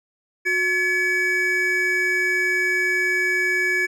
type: tone cluster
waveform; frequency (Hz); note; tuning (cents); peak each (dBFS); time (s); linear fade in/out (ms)
triangle; 363.5 / 1708 / 2270; F#4 / G#6 / C#7; -31 / +48 / +41; -26 / -20 / -20; 0.45-3.87; 20
effects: none